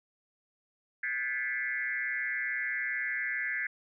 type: tone with frequency modulation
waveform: sine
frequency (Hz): 1864.7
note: A#6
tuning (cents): 0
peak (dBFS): -30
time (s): 1.03-3.67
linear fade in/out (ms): 5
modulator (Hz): 127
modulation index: 2.3
effects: none